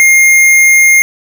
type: tone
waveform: square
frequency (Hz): 2126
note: C7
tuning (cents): +27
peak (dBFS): -4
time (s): 0-1.02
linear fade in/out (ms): 0
effects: none

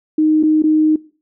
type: tone with dropouts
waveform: sine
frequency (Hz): 310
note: D#4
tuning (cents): -6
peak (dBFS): -10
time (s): 0.18-0.96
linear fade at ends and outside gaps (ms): 5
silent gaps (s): 0.429-0.434 / 0.623-0.638
effects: noise-tail reverb RT60 0.4 s tail -21 dB re dry

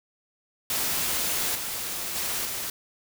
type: noise with level steps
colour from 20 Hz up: white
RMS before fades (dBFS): -27 / -32 / -29 / -32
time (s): 0.7-2.7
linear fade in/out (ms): 2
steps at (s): 1.55 / 2.15 / 2.45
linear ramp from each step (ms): 5
effects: none

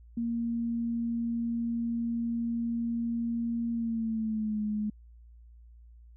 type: tone with pitch glide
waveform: sine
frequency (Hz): 233.1 to 211.3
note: A#3 to G#3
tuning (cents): 0 to +30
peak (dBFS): -28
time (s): 0.17-4.9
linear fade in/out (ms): 5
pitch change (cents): -170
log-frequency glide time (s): 3.72-4.62
effects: added 58 Hz sine -50 dBFS peak until 6.16 s

